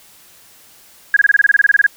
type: tone bursts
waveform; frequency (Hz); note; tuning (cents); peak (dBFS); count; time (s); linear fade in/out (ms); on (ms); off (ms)
sine; 1644; G#6; -18; -6; 15; 1.14-1.865; 2; 25; 25
effects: white hiss -46 dBFS RMS until 1.96 s